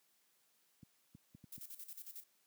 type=clicks; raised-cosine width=5 ms; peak=-39 dBFS; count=5; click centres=0.831 / 1.15 / 1.349 / 1.441 / 1.58 s
type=noise with tremolo; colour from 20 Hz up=violet; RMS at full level=-49 dBFS; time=1.52-2.24 s; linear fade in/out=5 ms; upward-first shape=square; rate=11 Hz; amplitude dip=75%
effects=white hiss -75 dBFS RMS until 2.46 s + high-pass 150 Hz 12 dB/octave